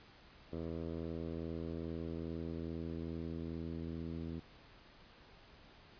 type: tone with low-pass filter sweep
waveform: 10% pulse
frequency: 82.41 Hz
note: E2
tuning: in tune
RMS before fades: -42 dBFS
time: 0.52-4.4 s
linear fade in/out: 10 ms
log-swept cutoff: 570 to 280 Hz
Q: 1.1
effects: pink hiss -60 dBFS RMS until 5.99 s + resampled to 11025 Hz